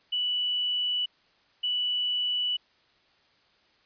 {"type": "tone pair in turn", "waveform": "sine", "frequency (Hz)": [2960, 2960], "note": ["F#7", "F#7"], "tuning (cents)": [0, 0], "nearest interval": "unison", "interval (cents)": 0, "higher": "neither", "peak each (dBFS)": -25, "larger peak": "neither", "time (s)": [[0.12, 1.06], [1.63, 2.57]], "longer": "neither", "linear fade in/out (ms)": 10, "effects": ["white hiss -64 dBFS RMS until 3.85 s", "resampled to 11025 Hz"]}